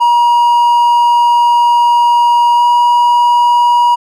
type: tone with pitch glide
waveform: triangle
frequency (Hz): 954 to 960.6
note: A#5 to B5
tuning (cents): +40 to -48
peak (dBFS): -4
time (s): 0-3.96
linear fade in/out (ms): 20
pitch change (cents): +12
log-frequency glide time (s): 2.55-2.63
effects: none